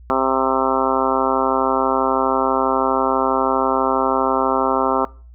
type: harmonic tone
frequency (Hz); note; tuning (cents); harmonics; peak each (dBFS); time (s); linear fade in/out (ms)
132.3; C3; +20; 2 / 3 / 4 / 5 / 6 / 7 / 8 / 9 / 10; -24 / -24 / -24 / -24 / -24 / -24 / -24 / -24 / -24; 0.1-5.05; 0
effects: noise-tail reverb RT60 0.4 s tail -23 dB re dry + added 60 Hz sine -39 dBFS peak until 5.34 s